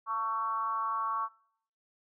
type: tone with frequency modulation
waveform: sine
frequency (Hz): 1116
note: C#6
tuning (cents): +11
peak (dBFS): -29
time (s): 0.06-1.29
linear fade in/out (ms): 50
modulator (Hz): 218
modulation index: 0.74
effects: noise-tail reverb RT60 0.7 s tail -23 dB re dry